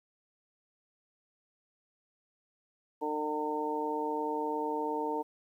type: harmonic tone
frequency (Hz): 151.4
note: D#3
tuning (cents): -47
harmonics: 2 / 3 / 4 / 5 / 6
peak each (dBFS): -37 / -35 / -43 / -43 / -34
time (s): 3.01-5.23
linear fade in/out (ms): 20
effects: 11-bit